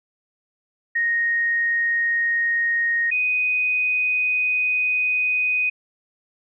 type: tone pair in turn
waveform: sine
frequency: 1864.7 / 2495 Hz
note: A#6 / D#7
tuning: 0 / +4 cents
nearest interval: perfect fourth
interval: 504 cents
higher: second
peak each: -18 dBFS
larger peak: neither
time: 0.95-3.11 / 3.11-5.7 s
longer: second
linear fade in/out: 10 ms
effects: none